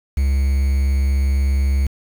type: tone with quantisation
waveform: triangle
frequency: 68.3 Hz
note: C#2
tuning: 25 cents flat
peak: -12 dBFS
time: 0.17-1.87 s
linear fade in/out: 5 ms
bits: 6
effects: none